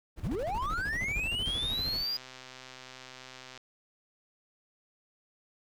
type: noise with tremolo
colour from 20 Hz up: brown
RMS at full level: -36 dBFS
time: 0.16-2.04 s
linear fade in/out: 50 ms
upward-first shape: square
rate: 13 Hz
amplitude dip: 65%
type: linear sweep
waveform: triangle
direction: up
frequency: 66.2 to 4923 Hz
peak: -29 dBFS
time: 0.23-2.17 s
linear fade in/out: 5 ms
type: click train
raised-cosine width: 0.2 ms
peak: -29 dBFS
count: 274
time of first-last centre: 1.46-3.576 s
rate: 129 Hz
effects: none